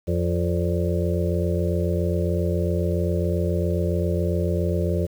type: harmonic tone with a mistuned harmonic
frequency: 87.31 Hz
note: F2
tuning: in tune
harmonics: 1 / 2 / 4 / 5 / 6 / 7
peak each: -23 / -26 / -29 / -30 / -31 / -31 dBFS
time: 0.07-5.07 s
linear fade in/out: 20 ms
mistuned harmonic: 7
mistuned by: -70 cents
effects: 8-bit

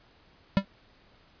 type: tone with exponential decay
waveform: square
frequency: 196 Hz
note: G3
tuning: in tune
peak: -15 dBFS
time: 0.57-0.65 s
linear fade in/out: 0 ms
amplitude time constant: 16 ms
effects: pink hiss -60 dBFS RMS until 1.4 s + resampled to 11025 Hz

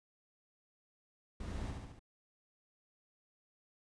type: noise with echo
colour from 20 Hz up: brown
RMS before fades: -43 dBFS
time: 1.4-1.71 s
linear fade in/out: 5 ms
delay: 71 ms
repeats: 4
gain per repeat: -3 dB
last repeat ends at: 1.994 s
effects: resampled to 22050 Hz

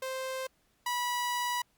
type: tone pair in turn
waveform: sawtooth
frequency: 523.3 / 976.5 Hz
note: C5 / B5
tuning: 0 / -20 cents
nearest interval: major seventh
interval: 1080 cents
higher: second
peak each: -30 / -26 dBFS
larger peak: second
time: 0.02-0.47 / 0.86-1.62 s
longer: second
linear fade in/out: 5 ms
effects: pink hiss -71 dBFS RMS until 1.77 s + Opus 48 kbps

